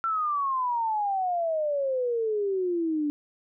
sine exponential sweep, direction down, 1358 to 289.6 Hz, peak -24 dBFS, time 0.04-3.1 s, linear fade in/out 0 ms, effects none

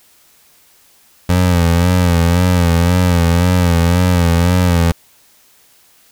25% pulse tone with vibrato, 87.31 Hz, F2, in tune, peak -6 dBFS, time 1.29-4.92 s, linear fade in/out 5 ms, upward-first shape sine, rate 1.9 Hz, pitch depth 65 cents each way, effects white hiss -50 dBFS RMS until 6.11 s

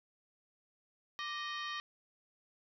harmonic tone with a mistuned harmonic, 622.3 Hz, D#5, in tune, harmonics 2 / 3 / 4 / 5 / 6 / 7 / 8 / 9, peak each -42 / -43 / -49 / -46 / -48 / -52 / -59 / -55 dBFS, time 1.19-1.8 s, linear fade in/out 0 ms, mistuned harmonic 2, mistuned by -94 cents, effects none

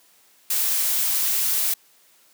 blue noise, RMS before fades -22 dBFS, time 0.5-1.74 s, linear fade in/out 5 ms, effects white hiss -57 dBFS RMS until 2.33 s + high-pass 200 Hz 12 dB/octave

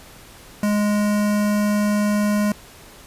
square tone with notch filter, 207.7 Hz, G#3, in tune, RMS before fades -19 dBFS, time 0.63-2.52 s, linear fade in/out 2 ms, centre 3600 Hz, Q 1.6, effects pink hiss -44 dBFS RMS until 3.06 s + resampled to 32000 Hz

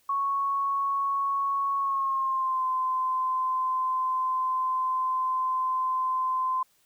sine tone with pitch glide, 1107 to 1032.9 Hz, C#6 to C6, -3 to -23 cents, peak -24 dBFS, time 0.09-6.63 s, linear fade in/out 5 ms, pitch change -120 cents, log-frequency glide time 1.78-2.65 s, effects white hiss -66 dBFS RMS until 6.85 s

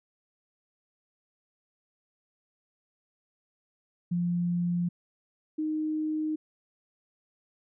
sine tone pair in turn, 174.5 / 309.7 Hz, F3 / D#4, -1 / -8 cents, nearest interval minor seventh, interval 993 cents, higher second, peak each -25 / -27 dBFS, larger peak first, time 4.11-4.89 / 5.58-6.36 s, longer neither, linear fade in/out 10 ms, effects none

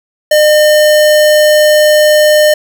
square tone, 606 Hz, D#5, 46 cents flat, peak -5 dBFS, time 0.31-2.54 s, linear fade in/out 5 ms, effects none

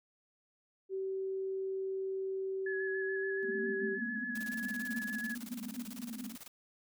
sine tone with pitch glide, 383.6 to 388.7 Hz, G4 to G4, -37 to -15 cents, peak -34 dBFS, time 0.89-3.99 s, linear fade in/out 50 ms, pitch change +22 cents, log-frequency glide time 3.01-3.32 s
sine tone with vibrato, 1696 Hz, G#6, 36 cents sharp, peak -37 dBFS, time 2.66-5.35 s, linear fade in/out 5 ms, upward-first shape square, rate 7 Hz, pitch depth 20 cents each way
pink band-pass noise, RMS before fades -42 dBFS, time 3.43-6.36 s, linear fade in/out 0 ms, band 210 to 250 Hz, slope 96 dB/octave
white noise with tremolo, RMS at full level -48 dBFS, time 4.35-6.48 s, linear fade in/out 5 ms, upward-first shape square, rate 18 Hz, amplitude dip 80%
effects none

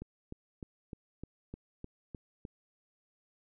click train, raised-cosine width 3 ms, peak -29 dBFS, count 9, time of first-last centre 0.02-2.452 s, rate 3.29 Hz, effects none

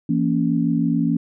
sine chord, A# diminished, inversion second, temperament just, 167.82 / 233.1 / 279.7 Hz, E3 / A#3 / C#4, +31 / 0 / +16 cents, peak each -21 dBFS, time 0.09-1.17 s, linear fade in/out 5 ms, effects none

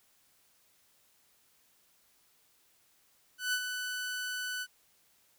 sawtooth tone with ADSR envelope, 1495 Hz, F#6, 17 cents sharp, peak -24 dBFS, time 3.38-4.67 s, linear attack 150 ms, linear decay 64 ms, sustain -7 dB, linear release 51 ms, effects white hiss -68 dBFS RMS until 5.38 s

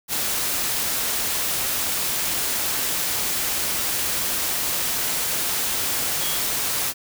sine tone in noise, 3300 Hz, G#7, 12 cents flat, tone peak -31 dBFS, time 6.19-6.4 s, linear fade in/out 50 ms, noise white, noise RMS -24 dBFS, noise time 0.08-6.94 s, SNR -10 dB, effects none

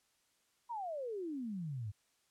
sine exponential sweep, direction down, 987.8 to 97.3 Hz, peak -38 dBFS, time 0.69-1.92 s, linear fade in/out 20 ms, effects white hiss -75 dBFS RMS until 2.3 s + low-pass 10000 Hz 12 dB/octave

